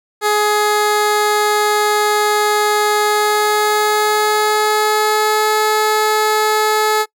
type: tone with pitch glide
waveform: 15% pulse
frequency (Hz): 420 to 429.3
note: G#4 to A4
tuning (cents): +19 to -43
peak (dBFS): -6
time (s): 0.21-7.06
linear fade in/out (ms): 50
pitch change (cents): +38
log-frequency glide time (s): 3.05-5.58
effects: noise-tail reverb RT60 0.1 s tail -24 dB re dry